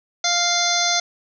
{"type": "harmonic tone", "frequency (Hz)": 698.5, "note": "F5", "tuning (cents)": 0, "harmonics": [1, 2, 3, 5, 6, 7, 8, 9], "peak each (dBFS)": [-24, -27, -26, -25, -25, -27, -27, -24], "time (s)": [0.24, 1], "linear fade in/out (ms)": 5, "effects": []}